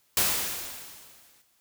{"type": "noise with exponential decay", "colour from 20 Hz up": "white", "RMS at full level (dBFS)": -22, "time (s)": [0.17, 1.42], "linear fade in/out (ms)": 2, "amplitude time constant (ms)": 270, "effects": ["white hiss -67 dBFS RMS until 1.6 s"]}